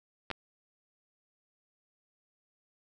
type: clicks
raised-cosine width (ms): 0.3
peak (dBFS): -19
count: 2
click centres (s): 0.303 / 0.313
effects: none